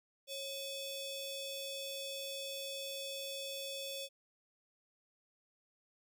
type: ring-modulated tone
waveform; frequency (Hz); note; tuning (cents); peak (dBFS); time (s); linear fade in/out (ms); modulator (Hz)
sawtooth; 1997; B6; +19; -34; 0.27-4.09; 50; 1450
effects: none